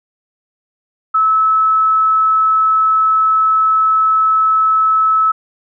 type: tone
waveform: sine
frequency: 1300 Hz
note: E6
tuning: 24 cents flat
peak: -9 dBFS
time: 1.14-5.32 s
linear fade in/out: 10 ms
effects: none